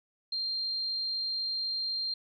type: tone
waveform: sine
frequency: 4184 Hz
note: C8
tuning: 1 cent flat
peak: -30 dBFS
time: 0.32-2.14 s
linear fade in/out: 5 ms
effects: none